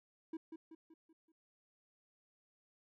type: tone with echo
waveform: triangle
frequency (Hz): 323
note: E4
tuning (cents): -35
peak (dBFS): -38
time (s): 0.33-0.37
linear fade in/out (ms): 5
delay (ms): 190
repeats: 5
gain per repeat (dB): -6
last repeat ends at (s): 1.32
effects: none